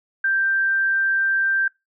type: tone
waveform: sine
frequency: 1574 Hz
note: G6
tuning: 7 cents sharp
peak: -17 dBFS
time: 0.24-1.68 s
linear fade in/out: 5 ms
effects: noise-tail reverb RT60 0.2 s tail -22 dB re dry